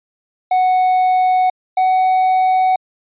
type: tone pair in turn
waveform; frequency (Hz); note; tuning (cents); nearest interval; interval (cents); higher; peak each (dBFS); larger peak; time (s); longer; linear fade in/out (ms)
triangle; 740 / 747.3; F#5 / F#5; 0 / +17; unison; 17; second; -9; neither; 0.51-1.5 / 1.77-2.76; neither; 5
effects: resampled to 8000 Hz